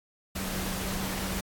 sine tone in noise, 190 Hz, F#3, 46 cents sharp, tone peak -35 dBFS, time 0.35-1.41 s, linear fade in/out 10 ms, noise pink, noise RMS -34 dBFS, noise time 0.35-1.41 s, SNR -4 dB, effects AAC 64 kbps

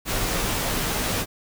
pink noise with comb filter, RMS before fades -25 dBFS, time 0.05-1.26 s, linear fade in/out 50 ms, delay 14 ms, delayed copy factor -0.55, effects none

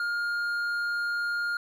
sine tone with hard clipping, 1414 Hz, F6, 21 cents sharp, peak -28 dBFS, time 0-1.57 s, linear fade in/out 2 ms, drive 5 dB, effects none

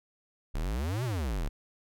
square exponential two-way sweep, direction up then down, 32.7 to 133.3 to 32.7 Hz, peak -30 dBFS, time 0.54-1.49 s, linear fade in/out 10 ms, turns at 1.04 s, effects none

